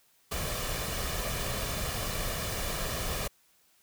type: noise with comb filter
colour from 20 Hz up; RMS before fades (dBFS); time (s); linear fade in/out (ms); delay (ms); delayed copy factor
pink; -33; 0.31-3.28; 10; 1.7; +0.5
effects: white hiss -66 dBFS RMS until 3.82 s